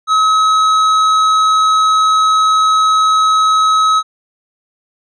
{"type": "tone with tanh clipping", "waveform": "sine", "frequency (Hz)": 1281, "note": "E6", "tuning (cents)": -50, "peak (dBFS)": -10, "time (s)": [0.07, 4.03], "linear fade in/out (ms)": 50, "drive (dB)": 11, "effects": ["resampled to 22050 Hz"]}